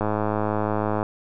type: click train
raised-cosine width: 1 ms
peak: -10 dBFS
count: 109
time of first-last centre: 0.01-1.029 s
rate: 106 Hz
effects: none